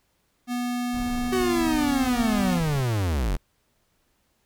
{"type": "tone with pitch glide", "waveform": "square", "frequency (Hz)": [244.5, 248.8], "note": ["B3", "B3"], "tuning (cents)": [-17, 13], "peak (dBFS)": -26, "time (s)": [0.47, 2.61], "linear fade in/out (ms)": 50, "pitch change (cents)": 30, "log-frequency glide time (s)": [1.16, 2.14]}
{"type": "noise", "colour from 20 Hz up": "brown", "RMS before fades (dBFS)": -35, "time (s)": [0.93, 2.82], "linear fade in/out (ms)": 20}
{"type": "linear sweep", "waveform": "45% pulse", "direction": "down", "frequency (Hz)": [381, 37.69], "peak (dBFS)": -22, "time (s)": [1.32, 3.37], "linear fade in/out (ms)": 10}
{"effects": ["pink hiss -69 dBFS RMS until 4.45 s"]}